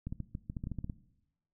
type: clicks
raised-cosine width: 5 ms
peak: -25 dBFS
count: 12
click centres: 0.07 / 0.125 / 0.203 / 0.351 / 0.499 / 0.568 / 0.639 / 0.671 / 0.717 / 0.787 / 0.844 / 0.898 s
effects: noise-tail reverb RT60 0.9 s tail -18 dB re dry

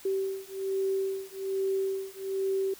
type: beating tone pair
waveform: sine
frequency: 385.6 / 386.8 Hz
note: G4 / G4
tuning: -28 / -23 cents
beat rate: 1.2 Hz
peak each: -31 dBFS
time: 0.05-2.74 s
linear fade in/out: 5 ms
effects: white hiss -51 dBFS RMS until 2.79 s

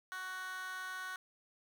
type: tone with high-pass filter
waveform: 15% pulse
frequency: 372.1 Hz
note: F#4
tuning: 10 cents sharp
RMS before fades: -43 dBFS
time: 0.12-1.16 s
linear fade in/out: 0 ms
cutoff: 1400 Hz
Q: 3.1
effects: none

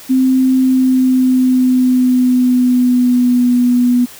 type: tone with pitch glide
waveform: sine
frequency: 260 to 245.4 Hz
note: C4 to B3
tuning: -11 to -11 cents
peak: -8 dBFS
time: 0.09-4.06 s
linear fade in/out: 20 ms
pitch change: -100 cents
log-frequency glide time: 0.56-3.53 s
effects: white hiss -36 dBFS RMS until 4.19 s + high-pass 60 Hz 12 dB/octave

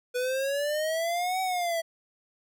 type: exponential two-way sweep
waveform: square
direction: up then down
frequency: 490 to 759 to 653 Hz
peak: -27 dBFS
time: 0.14-1.82 s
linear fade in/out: 20 ms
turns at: 1.41 s
effects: none

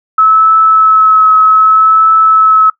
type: tone with vibrato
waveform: sine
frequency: 1296 Hz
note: E6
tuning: 30 cents flat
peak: -3 dBFS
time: 0.18-2.7 s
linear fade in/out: 5 ms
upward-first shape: triangle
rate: 0.64 Hz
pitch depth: 18 cents each way
effects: noise-tail reverb RT60 0.1 s tail -19 dB re dry

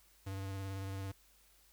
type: tone with vibrato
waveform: square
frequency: 97 Hz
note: G2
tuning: 18 cents flat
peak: -40 dBFS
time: 0.26-1.12 s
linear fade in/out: 10 ms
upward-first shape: square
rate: 18 Hz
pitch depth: 18 cents each way
effects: added 50 Hz sine -70 dBFS peak until 1.72 s + white hiss -67 dBFS RMS until 1.72 s

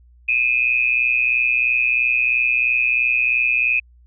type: tone pair together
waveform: sine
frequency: 2452 / 2575 Hz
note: D#7 / E7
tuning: -26 / -41 cents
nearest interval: minor second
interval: 85 cents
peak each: -18 dBFS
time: 0.28-3.8 s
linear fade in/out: 10 ms
effects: added 60 Hz sine -47 dBFS peak until 4.06 s

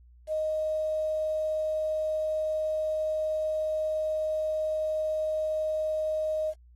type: tone with quantisation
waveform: sine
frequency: 622.3 Hz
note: D#5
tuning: in tune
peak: -26 dBFS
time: 0.27-6.54 s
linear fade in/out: 50 ms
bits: 9
effects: added 60 Hz sine -52 dBFS peak until 6.75 s + AAC 32 kbps

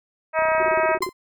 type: harmonic tone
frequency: 318 Hz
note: D#4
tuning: 38 cents sharp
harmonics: 2 / 3 / 4 / 5 / 6 / 7 / 8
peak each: -20 / -24 / -26 / -28 / -30 / -31 / -32 dBFS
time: 0.33-0.99 s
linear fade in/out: 50 ms
type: click train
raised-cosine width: 1 ms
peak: -23 dBFS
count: 13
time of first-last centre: 0.39-0.775 s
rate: 31.2 Hz
type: tone bursts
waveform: sine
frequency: 370 Hz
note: F#4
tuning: in tune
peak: -26 dBFS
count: 9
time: 0.6-1.091 s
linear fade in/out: 0 ms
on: 27 ms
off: 31 ms
type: tone with exponential decay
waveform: 35% pulse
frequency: 1037 Hz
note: C6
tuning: 16 cents flat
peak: -16 dBFS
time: 1.02-1.13 s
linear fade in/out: 5 ms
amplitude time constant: 23 ms
effects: none

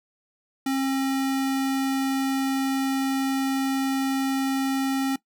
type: tone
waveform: square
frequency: 268.9 Hz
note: C4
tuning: 47 cents sharp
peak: -23 dBFS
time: 0.66-5.16 s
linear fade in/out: 5 ms
effects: noise-tail reverb RT60 0.1 s tail -19 dB re dry

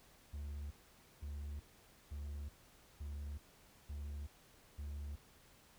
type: tone bursts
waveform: triangle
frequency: 72.3 Hz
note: D2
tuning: 27 cents flat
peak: -40 dBFS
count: 6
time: 0.33-5.16 s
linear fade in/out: 10 ms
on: 380 ms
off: 510 ms
effects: pink hiss -65 dBFS RMS until 5.78 s

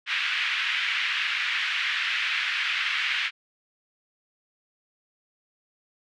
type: band-pass noise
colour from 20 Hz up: white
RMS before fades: -27 dBFS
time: 0.06-3.31 s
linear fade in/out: 50 ms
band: 1600 to 2900 Hz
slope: 24 dB/octave
effects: none

